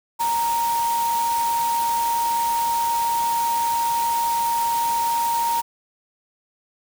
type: tone in noise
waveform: sine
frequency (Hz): 932.3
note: A#5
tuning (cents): 0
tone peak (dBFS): -19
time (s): 0.19-5.62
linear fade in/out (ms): 20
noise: white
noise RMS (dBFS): -31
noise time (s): 0.19-5.62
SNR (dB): +9
effects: none